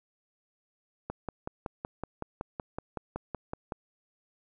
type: click train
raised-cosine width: 1 ms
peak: -20 dBFS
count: 15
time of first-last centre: 1.1-3.722 s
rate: 5.34 Hz
effects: none